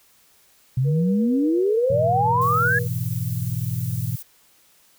sine exponential sweep, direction up, 123.47 to 1709 Hz, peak -17 dBFS, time 0.77-2.79 s, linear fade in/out 5 ms
sine tone with tremolo, 480 Hz, B4, 49 cents flat, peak -26 dBFS, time 0.84-2.88 s, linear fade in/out 50 ms, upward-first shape sine, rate 8.4 Hz, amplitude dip 35%
sine chord, E major, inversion first, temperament equal, 103.83 / 123.47 / 164.81 Hz, G#2 / B2 / E3, 0 / 0 / 0 cents, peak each -28 / -25 / -30 dBFS, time 1.9-4.16 s, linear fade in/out 5 ms
violet noise, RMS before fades -37 dBFS, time 2.41-4.23 s, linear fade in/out 10 ms
effects white hiss -57 dBFS RMS until 4.98 s

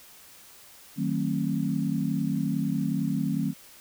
sine chord, D# diminished seventh, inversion none, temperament just, 155.56 / 186.68 / 224 / 268.8 Hz, D#3 / F#3 / A3 / C4, 0 / +16 / +31 / +47 cents, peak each -30 dBFS, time 0.96-3.54 s, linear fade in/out 50 ms, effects white hiss -51 dBFS RMS until 3.8 s

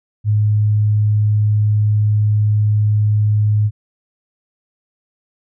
sine tone, 105.6 Hz, G#2, 29 cents sharp, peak -11 dBFS, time 0.24-3.71 s, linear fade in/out 50 ms, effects none

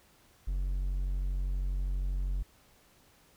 triangle tone, 46.25 Hz, F#1, in tune, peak -27 dBFS, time 0.47-2.43 s, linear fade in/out 10 ms, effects pink hiss -63 dBFS RMS until 3.36 s

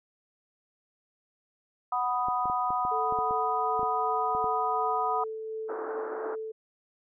sine chord, B major, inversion second, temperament equal, 740 / 987.8 / 1244.5 Hz, F#5 / B5 / D#6, 0 / 0 / 0 cents, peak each -30 dBFS, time 1.92-5.24 s, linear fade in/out 5 ms
clicks, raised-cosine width 2 ms, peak -27 dBFS, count 12, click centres 2.285 / 2.456 / 2.499 / 2.705 / 2.851 / 3.124 / 3.188 / 3.309 / 3.794 / 3.831 / 4.35 / 4.443 s
sine tone with tremolo, 440 Hz, A4, in tune, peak -32 dBFS, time 2.91-6.52 s, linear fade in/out 10 ms, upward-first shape sine, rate 2.7 Hz, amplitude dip 25%
pink band-pass noise, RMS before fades -38 dBFS, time 5.68-6.36 s, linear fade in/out 20 ms, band 310 to 1500 Hz, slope 48 dB/octave
effects none

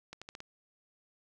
accelerating click train, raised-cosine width 0.2 ms, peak -27 dBFS, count 5, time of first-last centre 0.13-0.404 s, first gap 86 ms, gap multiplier 0.85, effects none

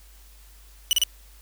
sawtooth tone bursts, 2960 Hz, F#7, in tune, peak -14 dBFS, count 3, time 0.91-1.036 s, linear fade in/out 0 ms, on 20 ms, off 33 ms, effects added 50 Hz sine -48 dBFS peak until 1.41 s + white hiss -55 dBFS RMS until 1.41 s

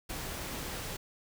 pink noise, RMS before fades -39 dBFS, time 0.09-0.97 s, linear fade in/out 10 ms, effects none

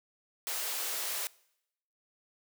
white high-pass noise, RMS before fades -35 dBFS, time 0.47-1.27 s, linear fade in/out 0 ms, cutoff 400 Hz, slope 24 dB/octave, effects noise-tail reverb RT60 0.8 s tail -23 dB re dry

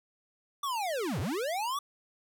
square linear two-way sweep, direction down then up, 1174.7 to 77.78 to 1174.7 Hz, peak -31 dBFS, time 0.63-1.79 s, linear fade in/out 5 ms, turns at 1.2 s, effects none

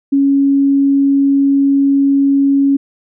sine tone, 277.2 Hz, C#4, in tune, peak -8 dBFS, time 0.12-2.77 s, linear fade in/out 10 ms, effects none

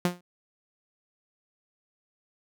sawtooth tone with exponential decay, 177.2 Hz, F3, 25 cents sharp, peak -16 dBFS, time 0.05-0.21 s, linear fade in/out 2 ms, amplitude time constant 34 ms, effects none

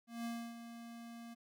square tone with ADSR envelope, 233.1 Hz, A#3, in tune, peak -39 dBFS, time 0.07-1.35 s, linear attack 180 ms, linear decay 290 ms, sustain -10 dB, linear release 20 ms, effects none

